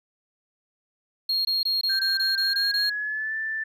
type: tone bursts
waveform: triangle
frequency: 4260 Hz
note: C8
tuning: 30 cents sharp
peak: -20 dBFS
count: 9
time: 1.29-2.898 s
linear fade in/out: 5 ms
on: 160 ms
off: 21 ms
type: tone with pitch glide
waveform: sine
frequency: 1574 to 1766.8 Hz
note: G6 to A6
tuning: +7 to +7 cents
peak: -26 dBFS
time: 1.89-3.64 s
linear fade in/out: 10 ms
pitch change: +200 cents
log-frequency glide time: 2.41-3.35 s
effects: tanh soft clip ceiling -13 dBFS